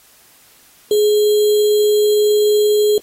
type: tone with sample-and-hold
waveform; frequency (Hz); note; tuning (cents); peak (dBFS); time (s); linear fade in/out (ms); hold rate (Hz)
sine; 420; G#4; +19; -10; 0.91-2.98; 2; 3675
effects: white hiss -49 dBFS RMS until 3.02 s + AAC 48 kbps